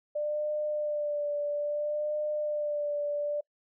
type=tone with vibrato; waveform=sine; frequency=593 Hz; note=D5; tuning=17 cents sharp; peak=-28 dBFS; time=0.15-3.41 s; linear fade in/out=10 ms; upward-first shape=sine; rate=0.6 Hz; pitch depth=27 cents each way; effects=noise-tail reverb RT60 0.1 s tail -26 dB re dry